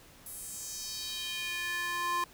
square tone with high-pass filter sweep, 349.2 Hz, F4, in tune, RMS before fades -36 dBFS, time 0.26-2.24 s, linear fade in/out 2 ms, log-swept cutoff 11000 to 930 Hz, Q 2.5, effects pink hiss -56 dBFS RMS until 2.33 s

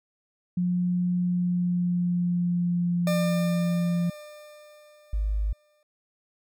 sine tone with pitch glide, 178.3 to 173.22 Hz, F3 to F3, +36 to -14 cents, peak -22 dBFS, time 0.57-4.1 s, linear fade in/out 5 ms, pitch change -50 cents, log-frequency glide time 1.16-3.46 s
40% pulse tone with exponential decay, 599 Hz, D5, 34 cents sharp, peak -24 dBFS, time 3.07-5.83 s, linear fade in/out 2 ms, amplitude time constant 600 ms
sine tone, 51.91 Hz, G#1, in tune, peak -23 dBFS, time 5.13-5.53 s, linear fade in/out 5 ms
effects none

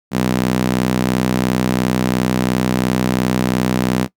sawtooth tone with high-pass filter, 62.9 Hz, B1, 32 cents sharp, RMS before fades -17 dBFS, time 0.11-4.08 s, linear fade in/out 50 ms, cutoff 190 Hz, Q 1.8, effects noise-tail reverb RT60 0.1 s tail -19 dB re dry

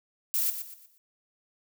violet noise with echo, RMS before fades -27 dBFS, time 0.34-0.5 s, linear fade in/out 0 ms, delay 120 ms, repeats 4, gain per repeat -9 dB, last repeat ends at 0.98 s, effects none

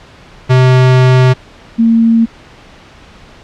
square / sine tone pair in turn, 128.3 / 228.2 Hz, C3 / A#3, -34 / -37 cents, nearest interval minor seventh, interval 997 cents, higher second, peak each -5 dBFS, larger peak neither, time 0.49-1.34 / 1.78-2.26 s, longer first, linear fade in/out 20 ms, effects pink hiss -38 dBFS RMS until 3.43 s + low-pass 4000 Hz 12 dB/octave

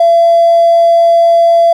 triangle tone with hard clipping, 676 Hz, E5, 43 cents sharp, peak -4 dBFS, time 0-1.73 s, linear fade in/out 5 ms, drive 3 dB, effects none

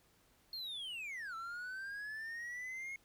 triangle linear two-way sweep, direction down then up, 4335 to 1318.5 to 2173 Hz, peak -40 dBFS, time 0.53-2.96 s, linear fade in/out 2 ms, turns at 1.35 s, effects pink hiss -70 dBFS RMS until 3.04 s

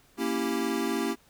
square chord, A# diminished seventh, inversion none, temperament equal, 233.1 / 277.2 / 329.6 / 392 Hz, A#3 / C#4 / E4 / G4, 0 / 0 / 0 / 0 cents, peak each -33 dBFS, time 0.17-1.16 s, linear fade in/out 50 ms, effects pink hiss -61 dBFS RMS until 1.29 s

